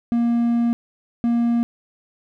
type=tone bursts at uneven times; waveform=triangle; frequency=235.5 Hz; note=A#3; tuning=18 cents sharp; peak=-14 dBFS; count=2; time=0.12-0.73 / 1.24-1.63 s; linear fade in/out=0 ms; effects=none